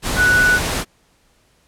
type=tone in noise; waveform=sine; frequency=1480 Hz; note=F#6; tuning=in tune; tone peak=-11 dBFS; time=0.16-0.6 s; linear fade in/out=50 ms; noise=pink; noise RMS=-21 dBFS; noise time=0.02-0.85 s; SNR=+7 dB; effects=pink hiss -58 dBFS RMS until 1.67 s + low-pass 11000 Hz 12 dB/octave